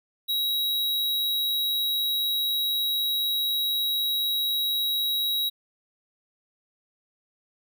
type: tone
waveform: square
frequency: 3851 Hz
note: B7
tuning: 44 cents flat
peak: -24 dBFS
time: 0.28-5.5 s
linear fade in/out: 20 ms
effects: none